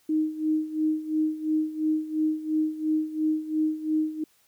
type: tone with tremolo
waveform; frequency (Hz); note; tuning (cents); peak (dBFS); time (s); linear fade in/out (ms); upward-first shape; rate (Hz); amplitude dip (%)
sine; 311.1; D#4; 0; -20; 0.09-4.24; 5; sine; 2.9; 80
effects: white hiss -64 dBFS RMS until 4.47 s